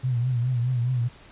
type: tone with vibrato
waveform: sine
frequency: 123.47 Hz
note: B2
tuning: in tune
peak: -21 dBFS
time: 0.03-1.09 s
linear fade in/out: 20 ms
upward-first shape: triangle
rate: 4.8 Hz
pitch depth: 100 cents each way
effects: pink hiss -50 dBFS RMS until 1.31 s + resampled to 8000 Hz